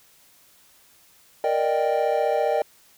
triangle chord, Eb major seventh, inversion second, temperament equal, 466.2 / 587.3 / 622.3 / 784 Hz, Bb4 / D5 / Eb5 / G5, 0 / 0 / 0 / 0 cents, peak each -23 dBFS, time 1.44-2.62 s, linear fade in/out 2 ms, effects tanh soft clip ceiling -8 dBFS + white hiss -56 dBFS RMS until 2.97 s

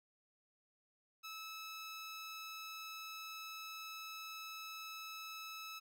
15% pulse tone, 1302 Hz, E6, 22 cents flat, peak -40 dBFS, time 1.23-5.8 s, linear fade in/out 20 ms, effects none

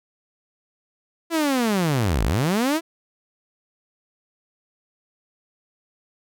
sawtooth linear two-way sweep, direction down then up, 339.7 to 43.65 to 339.7 Hz, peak -15 dBFS, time 1.3-2.81 s, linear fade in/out 50 ms, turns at 2.24 s, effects none

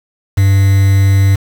triangle tone with quantisation, 98 Hz, G2, in tune, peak -4 dBFS, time 0.37-1.36 s, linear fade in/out 10 ms, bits 4, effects none

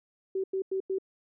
sine tone bursts, 382.6 Hz, G4, 42 cents flat, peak -27 dBFS, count 4, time 0.35-0.985 s, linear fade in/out 5 ms, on 89 ms, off 93 ms, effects none

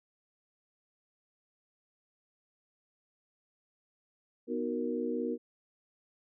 sine chord, B major seventh, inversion none, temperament equal, 246.9 / 311.1 / 370 / 466.2 Hz, B3 / D#4 / F#4 / A#4, 0 / 0 / 0 / 0 cents, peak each -35 / -38 / -38 / -35 dBFS, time 4.47-5.38 s, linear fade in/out 50 ms, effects none

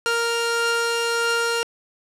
sawtooth tone pair together, 466.2 / 1397 Hz, A#4 / F6, 0 / 0 cents, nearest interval octave + perfect fifth, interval 1900 cents, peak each -19 dBFS, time 0.06-1.63 s, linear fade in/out 0 ms, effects low-pass 10000 Hz 12 dB/octave

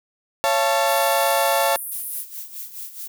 35% pulse chord, Db augmented, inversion none, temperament equal with one note detuned, 554.4 / 680.9 / 880 Hz, Db5 / F5 / A5, 0 / -44 / 0 cents, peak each -20 dBFS, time 0.44-1.76 s, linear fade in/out 0 ms
pink band-pass noise, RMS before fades -31 dBFS, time 0.85-2.25 s, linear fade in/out 50 ms, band 9200 to 16000 Hz, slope 96 dB/octave
violet noise with tremolo, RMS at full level -32 dBFS, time 1.91-3.08 s, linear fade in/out 10 ms, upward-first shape sine, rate 4.7 Hz, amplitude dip 70%
effects none

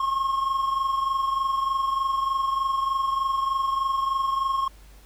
triangle tone pair together, 1076.7 / 1100 Hz, C6 / C#6, +49 / -14 cents, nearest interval unison, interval 37 cents, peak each -21 / -28 dBFS, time 0-4.68 s, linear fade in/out 5 ms, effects added 50 Hz sine -47 dBFS peak until 5.05 s + pink hiss -55 dBFS RMS until 5.05 s

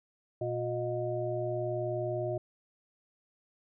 harmonic tone with a mistuned harmonic, 119.9 Hz, A#2, 49 cents sharp, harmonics 1 / 3 / 5 / 6, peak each -36 / -35 / -34 / -43 dBFS, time 0.41-2.38 s, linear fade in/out 5 ms, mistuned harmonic 5, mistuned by +58 cents, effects none

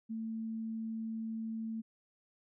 sine tone, 223.4 Hz, A3, 27 cents sharp, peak -36 dBFS, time 0.09-1.82 s, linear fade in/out 20 ms, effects none

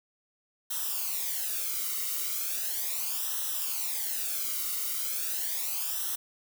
blue noise with flanger, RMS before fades -32 dBFS, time 0.7-6.16 s, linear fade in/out 10 ms, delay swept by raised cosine 0.43 to 1.2 ms, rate 0.37 Hz, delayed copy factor -0.75, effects none

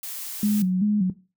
blue noise, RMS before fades -34 dBFS, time 0.03-0.62 s, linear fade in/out 2 ms
sine tone with vibrato, 196.2 Hz, G3, 2 cents sharp, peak -18 dBFS, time 0.43-1.1 s, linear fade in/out 2 ms, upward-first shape square, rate 2.6 Hz, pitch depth 110 cents each way
effects noise-tail reverb RT60 0.3 s tail -17 dB re dry

